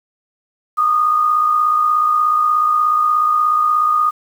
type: tone pair together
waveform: sine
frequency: 1174.7 / 1231.4 Hz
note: D6 / D#6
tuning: 0 / -18 cents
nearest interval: minor second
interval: 82 cents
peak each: -22 / -12 dBFS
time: 0.77-4.11 s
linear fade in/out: 20 ms
effects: 7-bit